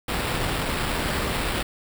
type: noise with sample-and-hold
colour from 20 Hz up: pink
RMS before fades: -26 dBFS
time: 0.08-1.63 s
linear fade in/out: 5 ms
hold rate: 6300 Hz
effects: none